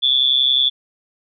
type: tone with amplitude modulation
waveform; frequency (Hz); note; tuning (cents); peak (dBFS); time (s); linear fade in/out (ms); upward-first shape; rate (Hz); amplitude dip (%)
sine; 3449; A7; -35; -9; 0.02-0.7; 20; sine; 131; 85
effects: none